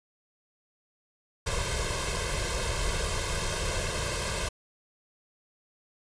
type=noise with comb filter; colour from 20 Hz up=pink; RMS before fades=-30 dBFS; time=1.46-4.49 s; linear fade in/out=10 ms; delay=1.9 ms; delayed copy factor=+0.9; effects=resampled to 22050 Hz